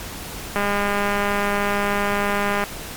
click train, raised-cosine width 0.5 ms, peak -7 dBFS, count 423, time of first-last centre 0.56-2.639 s, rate 203 Hz, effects pink hiss -33 dBFS RMS until 2.96 s + MP3 96 kbps

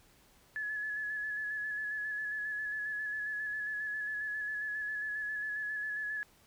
sine tone with vibrato, 1706 Hz, G#6, 46 cents sharp, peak -34 dBFS, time 0.56-6.23 s, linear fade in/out 0 ms, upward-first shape square, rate 7.4 Hz, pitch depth 22 cents each way, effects pink hiss -64 dBFS RMS until 6.46 s

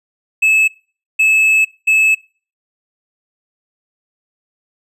triangle tone bursts at uneven times, 2600 Hz, E7, 24 cents flat, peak -7 dBFS, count 3, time 0.42-0.68 / 1.19-1.65 / 1.87-2.15 s, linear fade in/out 10 ms, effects noise-tail reverb RT60 0.4 s tail -23 dB re dry + resampled to 32000 Hz

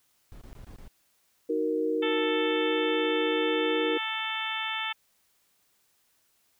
brown noise bursts, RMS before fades -45 dBFS, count 5, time 0.32-0.878 s, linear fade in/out 0 ms, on 94 ms, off 22 ms
sine chord, D# minor, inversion none, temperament equal, 311.1 / 370 / 466.2 Hz, D#4 / F#4 / A#4, 0 / 0 / 0 cents, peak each -30 / -33 / -27 dBFS, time 1.49-3.98 s, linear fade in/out 10 ms
harmonic tone, 440.8 Hz, A4, 3 cents sharp, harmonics 2 / 3 / 4 / 5 / 6 / 7 / 8, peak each -37 / -37 / -37 / -37 / -37 / -37 / -37 dBFS, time 2.02-4.93 s, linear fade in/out 10 ms
effects white hiss -69 dBFS RMS until 6.59 s

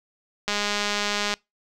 click train, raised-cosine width 0.2 ms, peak -8 dBFS, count 178, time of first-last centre 0.48-1.339 s, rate 206 Hz, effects noise-tail reverb RT60 0.2 s tail -25 dB re dry

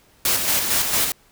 white noise with tremolo, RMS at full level -19 dBFS, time 0.25-1.12 s, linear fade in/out 2 ms, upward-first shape square, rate 4.4 Hz, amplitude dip 40%, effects pink hiss -56 dBFS RMS until 1.31 s

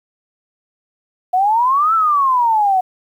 sine exponential two-way sweep, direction up then down, 715 to 1346 to 730 Hz, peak -11 dBFS, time 1.33-2.81 s, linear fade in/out 10 ms, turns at 1.94 s, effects 8-bit

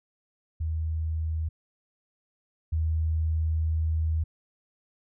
sine tone pair in turn, 79.7 / 79.7 Hz, D#2 / D#2, +42 / +42 cents, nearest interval unison, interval 0 cents, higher neither, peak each -26 / -23 dBFS, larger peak second, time 0.6-1.49 / 2.72-4.24 s, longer second, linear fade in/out 10 ms, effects none

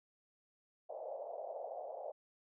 pink band-pass noise, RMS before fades -45 dBFS, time 0.89-2.12 s, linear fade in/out 10 ms, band 540 to 710 Hz, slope 48 dB/octave, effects none

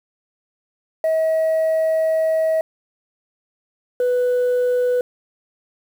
sine tone pair in turn, 640 / 494.9 Hz, D#5 / B4, +49 / +4 cents, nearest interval major third, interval 445 cents, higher first, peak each -13 dBFS, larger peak neither, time 1.04-2.61 / 4-5.01 s, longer first, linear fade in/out 2 ms, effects tanh soft clip ceiling -14 dBFS + 7-bit

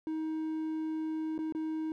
triangle tone with dropouts, 315.5 Hz, D#4, 24 cents sharp, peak -30 dBFS, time 0.07-1.92 s, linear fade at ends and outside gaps 1 ms, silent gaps 1.379-1.389 / 1.524-1.549 s, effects none

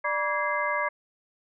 sine tone cluster, 592 / 965 / 1152 / 1652 / 2077 Hz, D5 / B5 / D6 / G#6 / C7, +14 / -40 / -34 / -10 / -13 cents, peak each -31 dBFS, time 0.04-0.89 s, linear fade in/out 10 ms, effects none

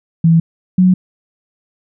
sine tone pair in turn, 164.81 / 183.8 Hz, E3 / F#3, 0 / -11 cents, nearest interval major second, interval 189 cents, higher second, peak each -6 dBFS, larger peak neither, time 0.24-0.4 / 0.78-0.94 s, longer neither, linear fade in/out 5 ms, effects none

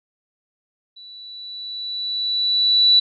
sine tone with level ramp, 3951 Hz, B7, in tune, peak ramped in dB -39 to -9 dBFS, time 0.96-3 s, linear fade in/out 10 ms, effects none

